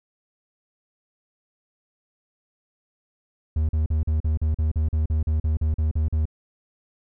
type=tone bursts; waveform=triangle; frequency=77.78 Hz; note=D#2; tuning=in tune; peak=-17 dBFS; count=16; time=3.56-6.255 s; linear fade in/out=5 ms; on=130 ms; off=41 ms; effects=none